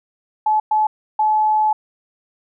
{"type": "tone bursts at uneven times", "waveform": "sine", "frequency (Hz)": 859, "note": "A5", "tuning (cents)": -42, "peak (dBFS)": -13, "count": 3, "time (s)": [[0.46, 0.6], [0.71, 0.87], [1.19, 1.73]], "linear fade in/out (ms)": 5, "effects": []}